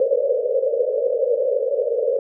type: band-pass noise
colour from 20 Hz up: pink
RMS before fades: -20 dBFS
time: 0-2.19 s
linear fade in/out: 2 ms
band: 460 to 570 Hz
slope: 96 dB/octave
effects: none